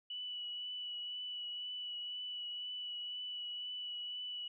sine tone with vibrato, 2954 Hz, F#7, 3 cents flat, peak -40 dBFS, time 0.1-4.48 s, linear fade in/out 5 ms, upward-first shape triangle, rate 2 Hz, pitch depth 19 cents each way, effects none

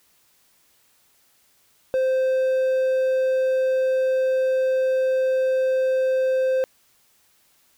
triangle tone, 521 Hz, C5, 7 cents flat, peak -16 dBFS, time 1.94-6.64 s, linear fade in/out 0 ms, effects white hiss -61 dBFS RMS until 7.77 s

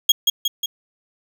35% pulse tone with echo, 3283 Hz, G#7, 21 cents flat, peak -7 dBFS, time 0.09-0.12 s, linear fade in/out 5 ms, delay 180 ms, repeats 3, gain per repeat -4 dB, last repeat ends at 0.66 s, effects none

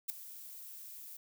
violet noise with ADSR envelope, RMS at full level -32 dBFS, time 0.08-1.17 s, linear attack 19 ms, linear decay 4 ms, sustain -17 dB, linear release 6 ms, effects none

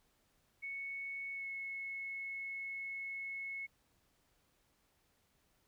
sine tone with pitch glide, 2213 to 2190 Hz, C#7 to C#7, -3 to -22 cents, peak -40 dBFS, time 0.62-3.67 s, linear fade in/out 20 ms, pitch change -19 cents, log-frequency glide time 1.33-1.47 s, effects pink hiss -75 dBFS RMS until 5.67 s

